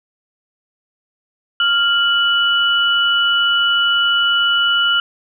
sine tone pair together, 1396.9 / 2954 Hz, F6 / F#7, 0 / -3 cents, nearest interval octave + minor second, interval 1297 cents, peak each -15 dBFS, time 1.6-5 s, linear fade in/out 2 ms, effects none

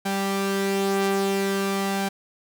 sawtooth tone pair together, 196 / 392.5 Hz, G3 / G4, 0 / +2 cents, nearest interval octave, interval 1202 cents, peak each -21 dBFS, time 0.05-2.09 s, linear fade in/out 10 ms, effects none

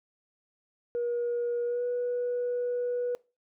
sine tone with pitch glide, 478.3 to 488.6 Hz, A#4 to B4, +44 to -19 cents, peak -26 dBFS, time 0.95-3.15 s, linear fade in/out 0 ms, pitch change +37 cents, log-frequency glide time 1.65-1.84 s, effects noise-tail reverb RT60 0.3 s tail -23 dB re dry + tanh soft clip ceiling -24 dBFS

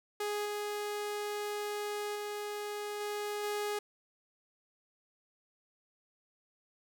sawtooth tone with level steps, 415.3 Hz, G#4, in tune, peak -29 / -31 / -33 / -31 / -29 dBFS, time 0.2-3.79 s, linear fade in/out 5 ms, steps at 0.45 / 2.15 / 3 / 3.43 s, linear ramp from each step 10 ms, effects none

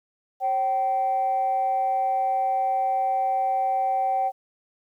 sine tone pair together, 542.4 / 770 Hz, C#5 / G5, -38 / -31 cents, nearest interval tritone, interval 607 cents, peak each -30 / -20 dBFS, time 0.4-4.32 s, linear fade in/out 50 ms, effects tanh soft clip ceiling -16 dBFS + 10-bit

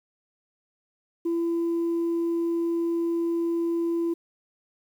sine tone, 336.9 Hz, E4, 38 cents sharp, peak -21 dBFS, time 1.25-4.14 s, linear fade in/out 10 ms, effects tanh soft clip ceiling -21 dBFS + 9-bit

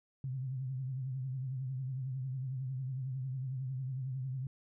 sine tone with vibrato, 130.81 Hz, C3, in tune, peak -35 dBFS, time 0.24-4.47 s, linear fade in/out 2 ms, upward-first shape triangle, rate 11 Hz, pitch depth 90 cents each way, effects none

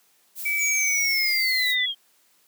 violet noise, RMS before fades -33 dBFS, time 0.35-1.76 s, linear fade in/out 50 ms
sine tone with pitch glide, 2295 to 1997.9 Hz, D7 to B6, -40 to +19 cents, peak -22 dBFS, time 0.45-1.86 s, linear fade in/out 10 ms, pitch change -241 cents, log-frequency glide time 0.79-1.66 s
sine linear sweep, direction down, 6930 to 3136 Hz, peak -24 dBFS, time 0.58-1.95 s, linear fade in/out 50 ms
effects white hiss -62 dBFS RMS until 2.47 s + high-pass 200 Hz 12 dB/octave

